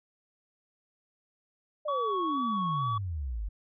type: exponential sweep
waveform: sine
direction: down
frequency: 619 to 46.87 Hz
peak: -31 dBFS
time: 1.85-3.49 s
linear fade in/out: 10 ms
type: tone with vibrato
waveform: triangle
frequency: 1122 Hz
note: C#6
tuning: 21 cents sharp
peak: -27 dBFS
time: 1.88-2.98 s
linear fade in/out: 5 ms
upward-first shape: sine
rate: 2.2 Hz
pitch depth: 29 cents each way
effects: resampled to 11025 Hz